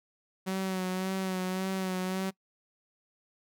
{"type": "tone with vibrato", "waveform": "sawtooth", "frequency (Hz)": 187.5, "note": "F#3", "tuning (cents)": 23, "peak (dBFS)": -26, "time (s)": [0.46, 2.31], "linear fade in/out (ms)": 20, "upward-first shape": "sine", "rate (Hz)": 1.8, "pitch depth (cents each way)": 31, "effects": ["noise-tail reverb RT60 0.1 s tail -22 dB re dry"]}